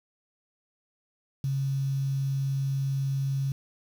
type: tone with quantisation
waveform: sine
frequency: 136.4 Hz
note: C#3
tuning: 28 cents flat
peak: -25 dBFS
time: 1.44-3.52 s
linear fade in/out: 2 ms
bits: 8
effects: none